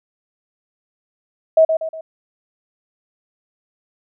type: tone with echo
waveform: sine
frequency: 641 Hz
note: E5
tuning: 49 cents flat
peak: -7 dBFS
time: 1.57-1.65 s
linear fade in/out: 5 ms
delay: 120 ms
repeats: 3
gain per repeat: -7 dB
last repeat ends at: 2.01 s
effects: none